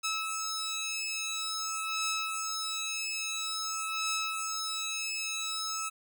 10% pulse beating tone pair, 1300 / 1300.49 Hz, E6 / E6, -24 / -24 cents, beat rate 0.49 Hz, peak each -27 dBFS, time 0.03-5.9 s, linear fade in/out 20 ms, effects none

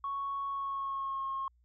sine tone with pitch glide, 1108.7 to 1079.6 Hz, C#6 to C#6, 0 to -46 cents, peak -32 dBFS, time 0.04-1.48 s, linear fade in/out 2 ms, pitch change -46 cents, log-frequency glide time 0.48-1.25 s, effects tanh soft clip ceiling -28 dBFS + added 60 Hz sine -64 dBFS peak until 1.64 s

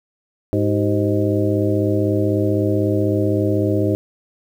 harmonic tone with a mistuned harmonic, 103.83 Hz, G#2, in tune, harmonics 1 / 2 / 3 / 4 / 5 / 6, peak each -20 / -26 / -20 / -22 / -25 / -26 dBFS, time 0.53-3.95 s, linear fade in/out 0 ms, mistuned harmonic 4, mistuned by -120 cents, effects 8-bit

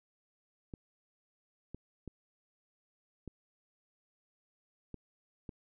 clicks, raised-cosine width 3 ms, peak -30 dBFS, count 6, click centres 0.738 / 1.746 / 2.077 / 3.277 / 4.943 / 5.492 s, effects none

